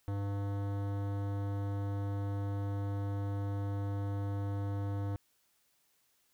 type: tone with hard clipping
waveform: sine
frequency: 100 Hz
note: G2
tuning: 35 cents sharp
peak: -35 dBFS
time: 0.08-5.16 s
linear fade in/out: 0 ms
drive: 18 dB
effects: white hiss -73 dBFS RMS until 6.33 s